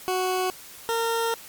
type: tone pair in turn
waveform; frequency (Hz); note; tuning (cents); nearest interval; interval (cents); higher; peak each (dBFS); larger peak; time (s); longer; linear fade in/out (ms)
20% pulse; 370 / 459; F#4 / A#4; 0 / -27; major third; 373; second; -18; neither; 0.08-0.5 / 0.89-1.34; second; 0
effects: white hiss -44 dBFS RMS until 1.48 s + MP3 96 kbps